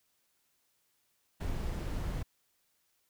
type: noise with amplitude modulation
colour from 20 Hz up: brown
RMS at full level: -34 dBFS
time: 1.4-2.23 s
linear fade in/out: 10 ms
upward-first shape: sine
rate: 174 Hz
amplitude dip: 25%
effects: white hiss -75 dBFS RMS until 3.09 s